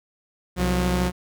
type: tone pair together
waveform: sawtooth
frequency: 64.34 / 180 Hz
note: C2 / F#3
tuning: -28 / -47 cents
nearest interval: octave + tritone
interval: 1781 cents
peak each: -20 / -18 dBFS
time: 0.56-1.12 s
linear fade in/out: 50 ms
effects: none